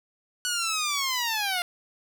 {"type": "linear sweep", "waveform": "10% pulse", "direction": "down", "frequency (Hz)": [1480, 694], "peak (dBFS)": -17, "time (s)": [0.45, 1.62], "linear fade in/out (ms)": 0, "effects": []}